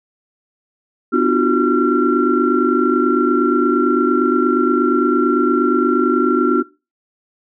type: tone cluster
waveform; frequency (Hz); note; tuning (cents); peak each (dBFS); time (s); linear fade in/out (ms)
sine; 250.4 / 298.8 / 346.6 / 375.3 / 1365; B3 / D4 / F4 / F#4 / F6; +24 / +30 / -13 / +25 / -40; -18; 1.12-6.63; 20
effects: noise-tail reverb RT60 0.3 s tail -22 dB re dry + tanh soft clip ceiling 0 dBFS